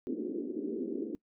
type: band-pass noise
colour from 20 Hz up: pink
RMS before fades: -36 dBFS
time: 0.07-1.15 s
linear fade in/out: 0 ms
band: 240 to 410 Hz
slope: 48 dB/octave
effects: noise-tail reverb RT60 0.1 s tail -22 dB re dry